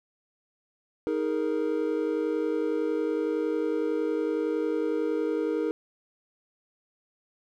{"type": "chord", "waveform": "triangle", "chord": "D# suspended fourth", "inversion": "none", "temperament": "equal with one note detuned", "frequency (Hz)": [314.4, 415.3, 466.2], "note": ["D#4", "G#4", "A#4"], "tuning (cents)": [18, 0, 0], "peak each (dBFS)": [-27, -29, -27], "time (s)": [1.07, 5.71], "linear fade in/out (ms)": 0, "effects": []}